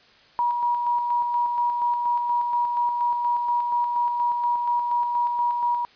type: tone with tremolo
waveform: sine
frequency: 960 Hz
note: B5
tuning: 49 cents flat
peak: -19 dBFS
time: 0.39-5.85 s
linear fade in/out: 0 ms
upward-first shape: square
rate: 4.2 Hz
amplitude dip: 35%
effects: white hiss -54 dBFS RMS until 5.95 s + resampled to 11025 Hz